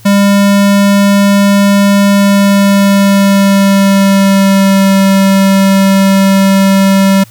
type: tone with pitch glide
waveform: square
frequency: 200 to 194.53 Hz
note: G3 to G3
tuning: +35 to -13 cents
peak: -5 dBFS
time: 0.05-7.24 s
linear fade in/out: 10 ms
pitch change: -48 cents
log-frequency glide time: 2.11-4.96 s
effects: added 111 Hz sine -36 dBFS peak until 7.3 s + white hiss -41 dBFS RMS until 7.3 s